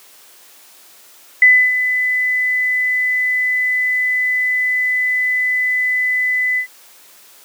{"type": "tone with ADSR envelope", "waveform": "sine", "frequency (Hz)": 2004, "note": "B6", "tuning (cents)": 25, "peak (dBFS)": -4, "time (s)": [1.42, 6.67], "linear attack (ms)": 3, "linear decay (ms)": 290, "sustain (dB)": -10, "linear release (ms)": 91, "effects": ["white hiss -45 dBFS RMS until 7.44 s", "high-pass 300 Hz 12 dB/octave"]}